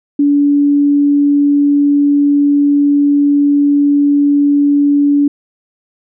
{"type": "tone", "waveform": "sine", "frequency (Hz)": 287, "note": "D4", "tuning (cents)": -40, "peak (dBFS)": -7, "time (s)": [0.19, 5.28], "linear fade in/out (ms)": 5, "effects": []}